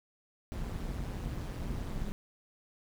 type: noise with amplitude modulation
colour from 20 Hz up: brown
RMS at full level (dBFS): -34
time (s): 0.52-2.12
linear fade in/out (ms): 0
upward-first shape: sine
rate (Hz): 184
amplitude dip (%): 70
effects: none